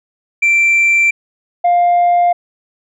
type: tone pair in turn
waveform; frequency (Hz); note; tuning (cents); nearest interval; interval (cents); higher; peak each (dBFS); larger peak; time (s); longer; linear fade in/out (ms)
sine; 2349 / 702; D7 / F5; 0 / +9; octave + major sixth; 2091; first; -6; neither; 0.42-1.11 / 1.64-2.33; neither; 10
effects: tanh soft clip ceiling -7 dBFS